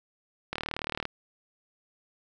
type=click train; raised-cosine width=0.3 ms; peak=-15 dBFS; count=21; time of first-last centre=0.53-1.054 s; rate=38.2 Hz; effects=none